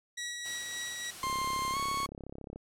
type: tone with tremolo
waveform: 15% pulse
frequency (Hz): 1923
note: B6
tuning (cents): -47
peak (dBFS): -29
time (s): 0.17-1.11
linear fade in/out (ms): 10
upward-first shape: sine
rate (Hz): 3.5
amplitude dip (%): 30
type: noise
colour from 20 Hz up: white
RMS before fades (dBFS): -45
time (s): 0.44-2.07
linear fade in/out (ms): 20
type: tone with pitch glide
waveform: 40% pulse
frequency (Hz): 1055 to 1106.2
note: C6 to C#6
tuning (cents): +14 to -4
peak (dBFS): -30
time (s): 1.23-2.06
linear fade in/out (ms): 2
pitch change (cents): +82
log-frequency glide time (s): 1.72-1.77
type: click train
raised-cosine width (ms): 2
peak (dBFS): -30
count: 46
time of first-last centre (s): 1.24-2.56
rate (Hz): 34.1
effects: low-pass 11000 Hz 12 dB/octave